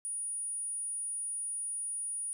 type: tone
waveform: sine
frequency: 9620 Hz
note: D9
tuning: 41 cents sharp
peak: -34 dBFS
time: 0.05-2.33 s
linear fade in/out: 0 ms
effects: none